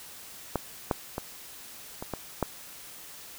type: clicks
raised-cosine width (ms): 1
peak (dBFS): -12 / -10 / -17 / -21 / -17 / -11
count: 6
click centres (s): 0.557 / 0.912 / 1.181 / 2.025 / 2.137 / 2.427
effects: white hiss -46 dBFS RMS until 3.38 s